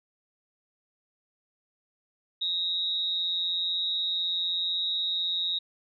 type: tone with amplitude modulation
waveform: sine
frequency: 3775 Hz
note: A#7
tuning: 21 cents sharp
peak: -23 dBFS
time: 2.41-5.59 s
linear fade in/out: 10 ms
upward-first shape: sine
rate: 176 Hz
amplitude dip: 65%
effects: none